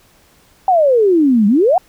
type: exponential two-way sweep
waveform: sine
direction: down then up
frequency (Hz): 781 to 196 to 781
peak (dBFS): -8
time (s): 0.68-1.78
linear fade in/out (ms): 2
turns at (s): 1.47
effects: pink hiss -51 dBFS RMS until 1.88 s